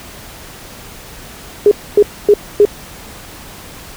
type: tone bursts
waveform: sine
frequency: 412.9 Hz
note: G#4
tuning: 10 cents flat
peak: -3 dBFS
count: 4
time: 1.66-2.652 s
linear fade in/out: 2 ms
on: 53 ms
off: 260 ms
effects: pink hiss -34 dBFS RMS until 3.96 s

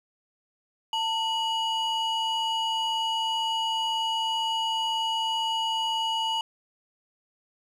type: ring-modulated tone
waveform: triangle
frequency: 1909 Hz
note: A#6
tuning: 41 cents sharp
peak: -20 dBFS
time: 0.93-6.41 s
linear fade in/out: 2 ms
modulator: 1010 Hz
effects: none

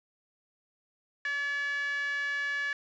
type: tone with band-pass filter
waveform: 5% pulse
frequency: 571 Hz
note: D5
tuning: 49 cents flat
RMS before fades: -32 dBFS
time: 1.25-2.73 s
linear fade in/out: 2 ms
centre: 1800 Hz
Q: 9.1
effects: resampled to 16000 Hz

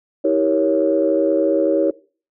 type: chord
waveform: sine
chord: E diminished seventh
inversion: none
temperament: equal with one note detuned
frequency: 321.4 / 392 / 466.2 / 554.4 Hz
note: E4 / G4 / Bb4 / Db5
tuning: -44 / 0 / 0 / 0 cents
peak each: -18 / -21 / -22 / -17 dBFS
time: 0.24-1.91 s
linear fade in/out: 10 ms
effects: noise-tail reverb RT60 0.4 s tail -20 dB re dry + tanh soft clip ceiling -4 dBFS

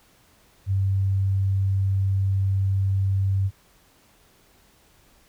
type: tone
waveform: sine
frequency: 97 Hz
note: G2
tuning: 18 cents flat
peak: -19 dBFS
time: 0.66-3.51 s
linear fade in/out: 50 ms
effects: pink hiss -58 dBFS RMS until 5.28 s

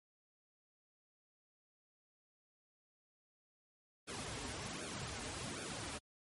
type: noise with flanger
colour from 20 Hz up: pink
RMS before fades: -44 dBFS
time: 4.07-5.99 s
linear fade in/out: 20 ms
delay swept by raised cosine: 0.99 to 5.99 ms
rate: 1.3 Hz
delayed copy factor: -0.9
effects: high-pass 60 Hz 12 dB/octave + MP3 48 kbps

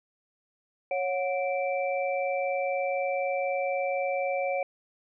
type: tone cluster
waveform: sine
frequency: 552 / 728 / 2335 Hz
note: C#5 / F#5 / D7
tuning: -7 / -28 / -11 cents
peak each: -28 / -31 / -35 dBFS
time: 0.91-4.63 s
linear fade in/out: 2 ms
effects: none

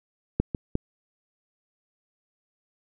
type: clicks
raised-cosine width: 3 ms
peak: -8 / -15 / -11 dBFS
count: 3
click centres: 0.4 / 0.548 / 0.754 s
effects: none

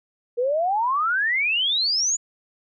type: exponential sweep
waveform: sine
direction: up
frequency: 466.2 to 7040 Hz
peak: -19 dBFS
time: 0.37-2.17 s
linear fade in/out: 20 ms
effects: none

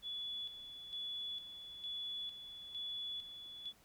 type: tone with tremolo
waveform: sine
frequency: 3423 Hz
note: A7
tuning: 48 cents flat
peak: -40 dBFS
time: 0.02-3.73 s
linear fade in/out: 50 ms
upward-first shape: square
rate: 1.1 Hz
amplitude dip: 60%
effects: pink hiss -67 dBFS RMS until 3.84 s

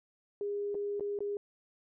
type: tone with dropouts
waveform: sine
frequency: 407.7 Hz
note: G#4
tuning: 32 cents flat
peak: -32 dBFS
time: 0.41-1.37 s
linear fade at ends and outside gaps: 1 ms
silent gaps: 0.745-0.751 / 0.997-1.007 / 1.189-1.205 s
effects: none

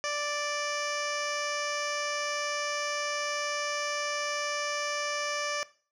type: tone with low-pass filter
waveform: 15% pulse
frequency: 587 Hz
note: D5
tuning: 1 cent flat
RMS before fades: -32 dBFS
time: 0.04-5.63 s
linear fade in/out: 0 ms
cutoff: 5600 Hz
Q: 2.3
effects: noise-tail reverb RT60 0.4 s tail -18 dB re dry

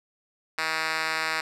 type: tone with band-pass filter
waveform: 5% pulse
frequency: 159.3 Hz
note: D#3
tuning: 41 cents sharp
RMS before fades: -28 dBFS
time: 0.58-1.41 s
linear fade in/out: 5 ms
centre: 2800 Hz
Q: 0.93
effects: none

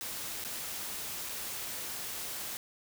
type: noise with dropouts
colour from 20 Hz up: white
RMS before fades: -39 dBFS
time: 0.01-2.57 s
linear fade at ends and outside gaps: 0 ms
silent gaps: 0.44-0.448 / 1.289-1.293 s
effects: none

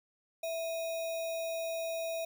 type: tone with sample-and-hold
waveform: sine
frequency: 658 Hz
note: E5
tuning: 3 cents flat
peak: -33 dBFS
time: 0.43-2.25 s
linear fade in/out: 5 ms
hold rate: 3150 Hz
effects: none

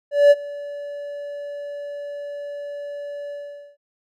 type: tone with ADSR envelope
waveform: triangle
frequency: 576 Hz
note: D5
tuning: 34 cents flat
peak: -5 dBFS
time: 0.11-3.77 s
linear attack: 200 ms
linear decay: 35 ms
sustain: -22 dB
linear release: 460 ms
effects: none

